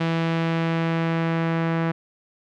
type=tone with low-pass filter sweep; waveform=sawtooth; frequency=164.81 Hz; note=E3; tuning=in tune; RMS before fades=-23 dBFS; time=0-1.92 s; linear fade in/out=10 ms; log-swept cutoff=3100 to 1900 Hz; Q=1.2; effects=none